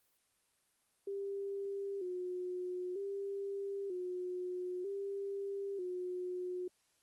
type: tone with vibrato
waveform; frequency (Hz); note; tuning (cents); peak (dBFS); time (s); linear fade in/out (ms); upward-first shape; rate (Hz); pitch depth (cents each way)
sine; 379; F#4; +42; -37; 1.07-6.68; 5; square; 0.53; 79
effects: white hiss -75 dBFS RMS until 7.02 s + Opus 32 kbps